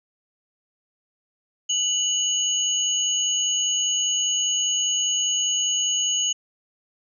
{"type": "tone pair together", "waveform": "sine", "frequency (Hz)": [2960, 6645], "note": ["F#7", "G#8"], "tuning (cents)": [0, 0], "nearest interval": "octave + major second", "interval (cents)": 1400, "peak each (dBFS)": -23, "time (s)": [1.69, 6.33], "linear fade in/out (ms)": 10, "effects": []}